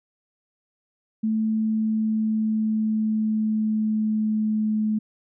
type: tone with pitch glide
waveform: sine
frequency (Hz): 219.2 to 215.2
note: A3 to A3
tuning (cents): -6 to -38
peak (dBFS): -20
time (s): 1.23-4.99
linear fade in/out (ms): 10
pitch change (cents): -32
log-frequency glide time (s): 1.43-4.74
effects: none